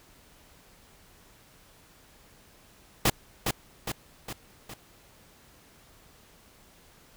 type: noise with echo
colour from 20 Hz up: pink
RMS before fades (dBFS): -22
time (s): 3.05-3.1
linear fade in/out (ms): 5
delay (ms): 410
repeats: 4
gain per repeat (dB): -5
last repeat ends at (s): 4.74
effects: pink hiss -57 dBFS RMS until 7.16 s